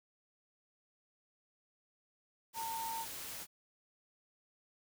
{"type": "tone in noise", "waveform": "sine", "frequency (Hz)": 908, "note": "A#5", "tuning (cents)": -46, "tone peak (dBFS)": -38, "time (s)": [2.54, 3.06], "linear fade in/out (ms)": 50, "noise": "white", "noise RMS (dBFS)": -45, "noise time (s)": [2.53, 3.47], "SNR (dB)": 4, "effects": []}